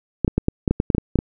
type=clicks; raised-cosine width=3 ms; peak=-4 dBFS; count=12; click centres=0.247 / 0.279 / 0.38 / 0.484 / 0.678 / 0.71 / 0.801 / 0.902 / 0.949 / 0.982 / 1.157 / 1.189 s; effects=none